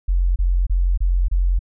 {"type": "tone bursts", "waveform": "sine", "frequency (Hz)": 44.48, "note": "F1", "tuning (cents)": 32, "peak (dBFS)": -14, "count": 5, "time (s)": [0.08, 1.592], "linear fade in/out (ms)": 10, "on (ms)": 280, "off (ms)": 28, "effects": []}